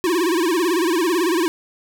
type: tone with vibrato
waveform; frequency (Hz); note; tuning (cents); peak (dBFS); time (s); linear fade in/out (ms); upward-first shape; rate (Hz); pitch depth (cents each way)
square; 344.2; F4; -25; -17; 0.04-1.48; 0; sine; 18; 150
effects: none